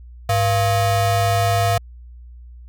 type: ring-modulated tone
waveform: square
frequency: 293.7 Hz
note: D4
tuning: in tune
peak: -13 dBFS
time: 0.29-1.78 s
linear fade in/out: 5 ms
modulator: 397 Hz
effects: added 60 Hz sine -37 dBFS peak until 2.68 s